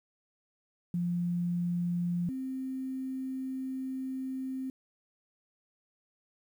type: tone pair in turn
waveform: sine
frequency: 174.61 / 262.5 Hz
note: F3 / C4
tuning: 0 / +6 cents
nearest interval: perfect fifth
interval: 706 cents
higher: second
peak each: -28 / -33 dBFS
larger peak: first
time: 0.94-2.29 / 2.29-4.7 s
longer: second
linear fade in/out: 2 ms
effects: 10-bit